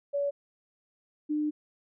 sine tone pair in turn, 568 / 300.9 Hz, C#5 / D4, +42 / +42 cents, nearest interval major seventh, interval 1100 cents, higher first, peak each -26 dBFS, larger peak neither, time 0.13-0.31 / 1.29-1.51 s, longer second, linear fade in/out 20 ms, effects none

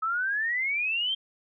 sine exponential sweep, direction up, 1279 to 3200 Hz, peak -25 dBFS, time 0.02-1.15 s, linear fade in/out 10 ms, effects none

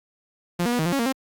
sawtooth tone with pitch steps, 174.6 / 239.7 / 243.9 / 158.3 / 174.2 / 275.8 / 232.4 / 265.4 Hz, F3 / A#3 / B3 / D#3 / F3 / C#4 / A#3 / C4, 0 / +48 / -21 / +30 / -4 / -9 / -5 / +25 cents, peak -17 dBFS, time 0.59-1.126 s, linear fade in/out 10 ms, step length 67 ms, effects Opus 48 kbps

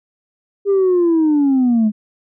sine linear sweep, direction down, 405.1 to 207.7 Hz, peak -9 dBFS, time 0.65-1.92 s, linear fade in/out 50 ms, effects tanh soft clip ceiling -9 dBFS

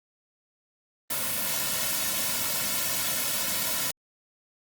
white noise with comb filter, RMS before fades -28 dBFS, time 1.1-3.91 s, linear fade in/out 5 ms, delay 2.5 ms, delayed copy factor -0.8, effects Opus 32 kbps

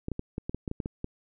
clicks, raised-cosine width 3 ms, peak -19 dBFS, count 11, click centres 0.084 / 0.117 / 0.194 / 0.381 / 0.495 / 0.546 / 0.678 / 0.714 / 0.802 / 0.859 / 1.044 s, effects none

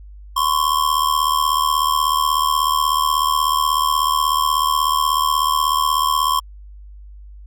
square ring-modulated tone, 1067 Hz, C6, 34 cents sharp, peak -13 dBFS, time 0.36-6.4 s, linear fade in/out 10 ms, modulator 38.2 Hz, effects added 50 Hz sine -36 dBFS peak until 7.46 s

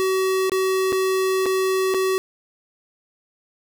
square tone with dropouts, 378.5 Hz, F#4, 39 cents sharp, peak -19 dBFS, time 0-2.18 s, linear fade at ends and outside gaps 0 ms, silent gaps 0.496-0.519 / 0.922-0.927 / 1.458-1.463 / 1.94-1.945 s, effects none

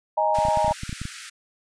sine chord, D# suspended fourth, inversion none, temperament just, 622.3 / 829.7 / 933.4 Hz, D#5 / G#5 / A#5, 0 / -2 / +2 cents, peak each -23 dBFS, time 0.17-0.73 s, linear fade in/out 10 ms
pink high-pass noise, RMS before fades -39 dBFS, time 0.34-1.3 s, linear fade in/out 10 ms, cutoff 1300 Hz, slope 96 dB/octave
clicks, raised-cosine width 5 ms, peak -19 dBFS, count 12, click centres 0.387 / 0.452 / 0.485 / 0.573 / 0.646 / 0.68 / 0.71 / 0.834 / 0.894 / 0.928 / 1.016 / 1.054 s
effects resampled to 22050 Hz

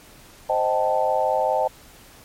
sine chord, A half-diminished seventh, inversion first, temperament equal with one note detuned, 523.3 / 622.3 / 775 / 880 Hz, C5 / Eb5 / G5 / A5, 0 / 0 / -20 / 0 cents, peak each -24 / -23 / -24 / -24 dBFS, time 0.49-1.68 s, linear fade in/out 10 ms, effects pink hiss -48 dBFS RMS until 2.24 s + MP3 64 kbps

